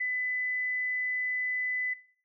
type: tone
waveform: sine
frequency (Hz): 2003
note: B6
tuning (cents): +24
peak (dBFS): -28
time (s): 0-1.94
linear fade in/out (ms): 10
effects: noise-tail reverb RT60 0.5 s tail -19 dB re dry